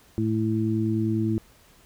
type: harmonic tone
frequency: 110 Hz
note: A2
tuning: in tune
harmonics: 1 / 2 / 3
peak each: -26 / -26 / -26 dBFS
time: 0.18-1.38 s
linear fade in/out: 0 ms
effects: pink hiss -56 dBFS RMS until 1.85 s